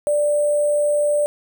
sine tone with sample-and-hold, 588 Hz, D5, 2 cents sharp, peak -15 dBFS, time 0.07-1.26 s, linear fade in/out 0 ms, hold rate 8820 Hz, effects none

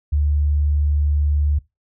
sine tone, 73.42 Hz, D2, in tune, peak -15 dBFS, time 0.12-1.59 s, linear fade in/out 10 ms, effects noise-tail reverb RT60 0.2 s tail -20 dB re dry

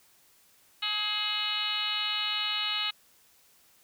harmonic tone with a mistuned harmonic, 422.6 Hz, G#4, 30 cents sharp, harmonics 2 / 3 / 4 / 5 / 6 / 7 / 8 / 9 / 10, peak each -44 / -38 / -42 / -39 / -37 / -32 / -41 / -34 / -37 dBFS, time 0.82-2.91 s, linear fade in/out 10 ms, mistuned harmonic 4, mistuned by -39 cents, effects white hiss -62 dBFS RMS until 3.83 s

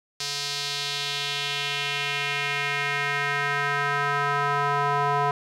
square tone with band-pass filter sweep, 143 Hz, D3, 46 cents flat, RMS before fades -26 dBFS, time 0.2-5.31 s, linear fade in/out 2 ms, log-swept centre 4900 to 970 Hz, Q 2.1, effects none

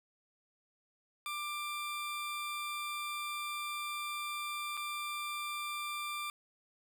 20% pulse tone with dropouts, 1185 Hz, D6, 15 cents sharp, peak -32 dBFS, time 1.26-6.3 s, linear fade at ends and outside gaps 1 ms, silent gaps 4.77-4.774 s, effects none

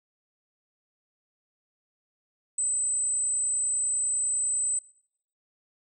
sine tone, 8070 Hz, B8, 36 cents sharp, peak -24 dBFS, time 2.58-4.79 s, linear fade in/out 5 ms, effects noise-tail reverb RT60 0.7 s tail -23 dB re dry

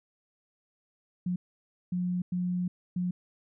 sine tone bursts at uneven times, 179.3 Hz, F3, 46 cents sharp, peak -27 dBFS, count 4, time 1.26-1.36 / 1.92-2.22 / 2.32-2.68 / 2.96-3.11 s, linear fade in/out 5 ms, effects none

